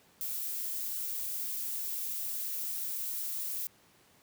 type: noise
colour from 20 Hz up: violet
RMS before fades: -36 dBFS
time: 0.21-3.67 s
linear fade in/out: 0 ms
effects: pink hiss -63 dBFS RMS until 4.22 s + high-pass 100 Hz 12 dB/octave